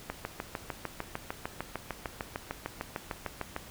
click train, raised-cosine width 0.5 ms, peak -18 dBFS, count 24, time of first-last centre 0.1-3.564 s, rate 6.64 Hz, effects pink hiss -49 dBFS RMS until 3.7 s

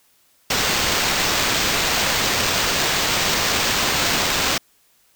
violet noise with sample-and-hold, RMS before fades -20 dBFS, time 0.5-4.58 s, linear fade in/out 5 ms, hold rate 11025 Hz, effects white hiss -59 dBFS RMS until 5.15 s

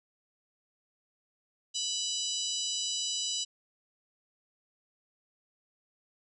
harmonic tone with a mistuned harmonic, 987.8 Hz, B5, in tune, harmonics 3 / 4 / 5 / 6 / 7 / 8, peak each -36 / -37 / -38 / -39 / -39 / -40 dBFS, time 1.74-3.45 s, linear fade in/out 20 ms, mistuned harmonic 7, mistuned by +55 cents, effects none

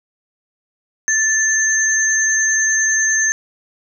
sine tone pair together, 1758 / 6305 Hz, A6 / G8, -2 / +9 cents, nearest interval octave + minor seventh, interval 2211 cents, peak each -16 dBFS, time 1.08-3.32 s, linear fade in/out 0 ms, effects none

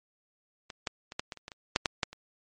clicks, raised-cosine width 0.2 ms, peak -23 / -13 / -24 / -13 / -20 / -29 / -24 / -27 / -6 / -8 / -9 / -27 dBFS, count 12, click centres 0.702 / 0.872 / 1.121 / 1.195 / 1.322 / 1.373 / 1.481 / 1.518 / 1.761 / 1.858 / 2.032 / 2.13 s, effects MP3 48 kbps

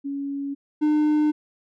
sine / triangle tone pair in turn, 279.7 / 302.2 Hz, C#4 / D4, +16 / +50 cents, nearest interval minor second, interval 134 cents, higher second, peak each -26 / -15 dBFS, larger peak second, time 0.04-0.55 / 0.81-1.32 s, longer neither, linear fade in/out 20 ms, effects none

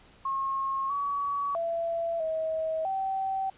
sine tone with pitch steps, 1082 / 1132 / 671 / 639 / 771 Hz, C#6 / C#6 / E5 / D#5 / G5, -42 / +36 / +31 / +46 / -29 cents, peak -27 dBFS, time 0.25-3.5 s, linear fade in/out 5 ms, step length 650 ms, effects pink hiss -57 dBFS RMS until 3.57 s + resampled to 8000 Hz

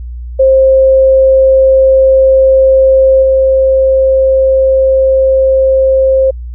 sine tone with level steps, 530 Hz, C5, 22 cents sharp, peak -3 / -5 dBFS, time 0.39-6.31 s, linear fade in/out 10 ms, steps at 3.22 s, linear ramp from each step 10 ms, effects added 60 Hz sine -20 dBFS peak until 6.54 s

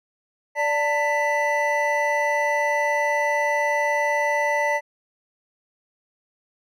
triangle tone cluster, 585 / 896 / 1985 Hz, D5 / A5 / B6, -7 / +31 / +8 cents, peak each -22 dBFS, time 0.55-4.81 s, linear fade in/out 50 ms, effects none

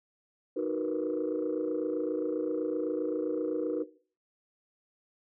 sine chord, B major seventh, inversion first, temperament equal, 311.1 / 370 / 466.2 / 493.9 Hz, D#4 / F#4 / A#4 / B4, 0 / 0 / 0 / 0 cents, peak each -33 dBFS, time 0.56-3.84 s, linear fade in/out 10 ms, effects noise-tail reverb RT60 0.4 s tail -17 dB re dry + tanh soft clip ceiling -22 dBFS

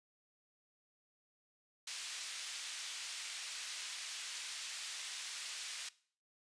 pink band-pass noise, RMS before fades -45 dBFS, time 1.87-5.89 s, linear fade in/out 5 ms, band 2600 to 8400 Hz, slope 12 dB/octave, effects noise-tail reverb RT60 0.5 s tail -20 dB re dry + resampled to 22050 Hz

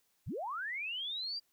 sine linear sweep, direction up, 40 to 4813 Hz, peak -36 dBFS, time 0.26-1.4 s, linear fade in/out 20 ms, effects white hiss -75 dBFS RMS until 1.52 s

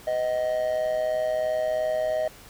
triangle tone with amplitude modulation, 626 Hz, D#5, 10 cents sharp, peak -18 dBFS, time 0.07-2.28 s, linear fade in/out 5 ms, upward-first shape sine, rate 123 Hz, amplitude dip 65%, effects pink hiss -48 dBFS RMS until 2.49 s

